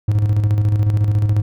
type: tone with tremolo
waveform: triangle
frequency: 104.4 Hz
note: G#2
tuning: 10 cents sharp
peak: -9 dBFS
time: 0.08-1.42 s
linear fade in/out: 5 ms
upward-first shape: square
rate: 14 Hz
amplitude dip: 45%
effects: none